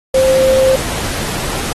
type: tone in noise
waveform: sine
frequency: 526 Hz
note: C5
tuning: 9 cents sharp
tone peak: -8 dBFS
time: 0.14-0.76 s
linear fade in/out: 5 ms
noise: pink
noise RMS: -21 dBFS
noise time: 0.14-1.73 s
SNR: +10 dB
effects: AAC 32 kbps